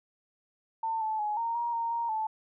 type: tone with pitch steps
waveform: sine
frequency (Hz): 898 / 872 / 841 / 924 / 944 / 925 / 933 / 874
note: A5 / A5 / G#5 / A#5 / A#5 / A#5 / A#5 / A5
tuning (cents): +35 / -16 / +22 / -16 / +22 / -14 / +1 / -12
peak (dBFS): -28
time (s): 0.83-2.27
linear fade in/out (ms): 5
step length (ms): 180
effects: none